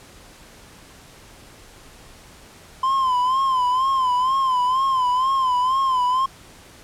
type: tone with vibrato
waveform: triangle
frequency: 1032 Hz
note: C6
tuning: 24 cents flat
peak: -15 dBFS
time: 2.83-6.26 s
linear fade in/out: 5 ms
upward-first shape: sine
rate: 2.1 Hz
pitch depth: 79 cents each way
effects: pink hiss -46 dBFS RMS until 6.83 s + low-pass 11000 Hz 12 dB/octave